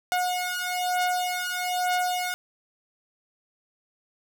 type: beating tone pair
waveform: sawtooth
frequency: 723 / 724.1 Hz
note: F#5 / F#5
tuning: -40 / -38 cents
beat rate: 1.1 Hz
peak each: -24 dBFS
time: 0.12-2.34 s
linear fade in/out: 0 ms
effects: none